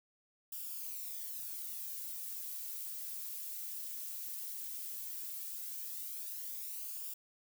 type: noise with flanger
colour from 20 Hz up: violet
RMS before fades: -43 dBFS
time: 0.52-7.14 s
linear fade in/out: 5 ms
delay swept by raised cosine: 0.48 to 3.18 ms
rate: 0.15 Hz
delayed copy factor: -0.55
effects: none